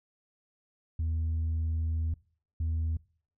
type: tone pair in turn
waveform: sine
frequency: 80.6 / 80.6 Hz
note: E2 / E2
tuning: -38 / -38 cents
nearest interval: unison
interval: 0 cents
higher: neither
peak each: -25 dBFS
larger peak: neither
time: 0.99-2.14 / 2.6-2.97 s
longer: first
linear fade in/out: 5 ms
effects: noise-tail reverb RT60 0.5 s tail -24 dB re dry + tanh soft clip ceiling -26 dBFS